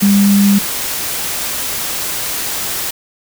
sine tone in noise, 200.6 Hz, G3, 40 cents sharp, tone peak -7 dBFS, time 0.02-0.59 s, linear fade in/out 10 ms, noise white, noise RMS -20 dBFS, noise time 0-2.91 s, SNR +10 dB, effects none

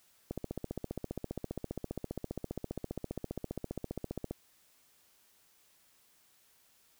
click train, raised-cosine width 2 ms, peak -23 dBFS, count 61, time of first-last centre 0.31-4.31 s, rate 15 Hz, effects white hiss -67 dBFS RMS until 6.99 s

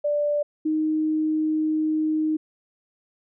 sine tone pair in turn, 587.3 / 311.1 Hz, D5 / D#4, 0 / 0 cents, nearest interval major seventh, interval 1100 cents, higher first, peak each -20 dBFS, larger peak neither, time 0.04-0.43 / 0.65-2.37 s, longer second, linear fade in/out 10 ms, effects none

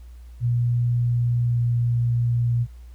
sine tone with pitch glide, 120.2 to 119.23 Hz, B2 to A#2, -46 to +39 cents, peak -18 dBFS, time 0.4-2.67 s, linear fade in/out 50 ms, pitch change -15 cents, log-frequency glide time 1.43-1.63 s, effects added 60 Hz sine -39 dBFS peak until 2.94 s + pink hiss -61 dBFS RMS until 2.94 s

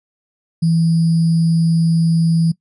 sine tone with sample-and-hold, 164.81 Hz, E3, in tune, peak -11 dBFS, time 0.62-2.52 s, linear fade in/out 10 ms, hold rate 4900 Hz, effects noise-tail reverb RT60 0.1 s tail -20 dB re dry + resampled to 24000 Hz

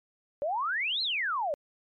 sine exponential two-way sweep, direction up then down, 550 to 4288 to 550 Hz, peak -27 dBFS, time 0.42-1.54 s, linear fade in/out 0 ms, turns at 1.02 s, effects MP3 64 kbps

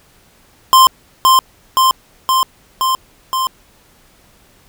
square tone with echo, 1046.5 Hz, C6, in tune, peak -5 dBFS, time 0.73-0.87 s, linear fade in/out 0 ms, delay 520 ms, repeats 5, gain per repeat -2 dB, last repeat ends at 3.47 s, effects pink hiss -50 dBFS RMS until 4.68 s

